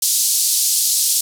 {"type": "band-pass noise", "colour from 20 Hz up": "white", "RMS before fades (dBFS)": -17, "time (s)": [0.02, 1.21], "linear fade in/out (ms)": 5, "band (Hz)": [4300, 12000], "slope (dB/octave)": 24, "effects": []}